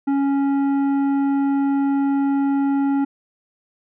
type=tone with tanh clipping; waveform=sine; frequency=277.5 Hz; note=C#4; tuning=2 cents sharp; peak=-18 dBFS; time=0.07-3.05 s; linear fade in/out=10 ms; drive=10 dB; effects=none